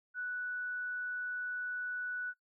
sine tone, 1480 Hz, F#6, in tune, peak -35 dBFS, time 0.14-2.34 s, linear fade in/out 50 ms, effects noise-tail reverb RT60 0.1 s tail -19 dB re dry

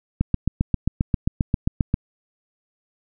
click train, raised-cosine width 5 ms, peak -6 dBFS, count 14, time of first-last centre 0.21-1.941 s, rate 7.51 Hz, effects none

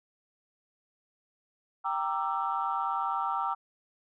sine chord, E half-diminished seventh, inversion first, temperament equal with one note detuned, 784 / 932.3 / 1174.7 / 1333.1 Hz, G5 / Bb5 / D6 / E6, 0 / 0 / 0 / +19 cents, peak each -33 dBFS, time 1.84-3.55 s, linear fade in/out 20 ms, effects tanh soft clip ceiling -18 dBFS

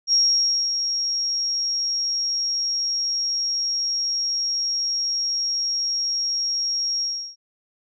sine tone with ADSR envelope, 5588 Hz, F8, in tune, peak -14 dBFS, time 0.07-7.36 s, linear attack 59 ms, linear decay 570 ms, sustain -7 dB, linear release 340 ms, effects none

